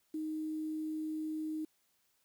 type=tone with quantisation; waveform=sine; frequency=311.8 Hz; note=D#4; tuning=4 cents sharp; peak=-35 dBFS; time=0.14-1.65 s; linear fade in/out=5 ms; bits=10; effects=white hiss -75 dBFS RMS until 2.24 s